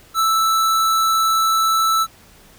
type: tone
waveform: square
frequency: 1318.5 Hz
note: E6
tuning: in tune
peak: -15 dBFS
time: 0.14-2.07 s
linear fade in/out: 50 ms
effects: pink hiss -48 dBFS RMS until 2.58 s